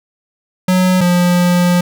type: tone pair in turn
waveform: square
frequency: 184 / 176.96 Hz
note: F#3 / F3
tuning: -9 / +23 cents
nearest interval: minor second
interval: 68 cents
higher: first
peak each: -10 dBFS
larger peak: neither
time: 0.68-1.01 / 1.01-1.81 s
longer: second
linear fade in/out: 5 ms
effects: none